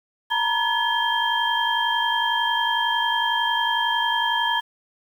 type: tone cluster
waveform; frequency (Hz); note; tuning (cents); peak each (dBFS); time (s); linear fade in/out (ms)
sine; 914 / 965 / 1706 / 3180; A#5 / B5 / G#6 / G7; -34 / -40 / +46 / +24; -25; 0.3-4.61; 20
effects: 8-bit